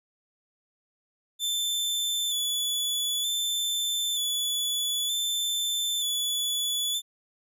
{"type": "tone with vibrato", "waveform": "sawtooth", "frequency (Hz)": 3485, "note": "A7", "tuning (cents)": -17, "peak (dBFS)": -23, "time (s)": [1.39, 7.02], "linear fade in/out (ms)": 50, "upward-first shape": "square", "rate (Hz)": 0.54, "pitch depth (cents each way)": 28, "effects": []}